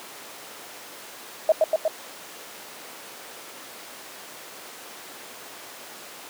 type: tone with echo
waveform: sine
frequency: 633 Hz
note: D#5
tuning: 30 cents sharp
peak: -12 dBFS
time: 1.49-1.52 s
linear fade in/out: 2 ms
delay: 120 ms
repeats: 3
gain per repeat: -2 dB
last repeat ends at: 1.88 s
effects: pink hiss -40 dBFS RMS until 6.29 s + high-pass 400 Hz 12 dB/octave